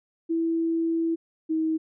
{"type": "tone pair in turn", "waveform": "sine", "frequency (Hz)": [329.6, 318.4], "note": ["E4", "D#4"], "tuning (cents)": [0, 40], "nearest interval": "minor second", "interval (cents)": 60, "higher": "first", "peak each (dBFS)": -22, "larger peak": "neither", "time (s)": [[0.29, 1.16], [1.49, 1.78]], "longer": "first", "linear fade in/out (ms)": 20, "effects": []}